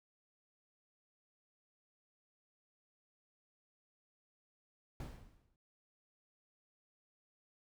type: noise with exponential decay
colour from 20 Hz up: brown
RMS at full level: -41 dBFS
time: 5-5.56 s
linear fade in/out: 2 ms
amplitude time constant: 120 ms
effects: none